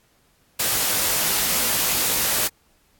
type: noise with comb filter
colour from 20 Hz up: white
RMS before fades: -21 dBFS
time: 0.59-2.48 s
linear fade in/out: 10 ms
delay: 18 ms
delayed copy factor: +0.8
effects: pink hiss -61 dBFS RMS until 2.99 s + AAC 64 kbps